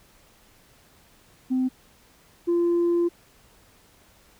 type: tone pair in turn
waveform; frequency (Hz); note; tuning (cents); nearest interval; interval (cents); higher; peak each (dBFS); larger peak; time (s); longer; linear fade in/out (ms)
sine; 257.5 / 344.4; C4 / F4; -28 / -24; perfect fourth; 504; second; -19 / -17; second; 1.5-1.69 / 2.47-3.09; second; 20
effects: tanh soft clip ceiling -17 dBFS + pink hiss -57 dBFS RMS until 4.39 s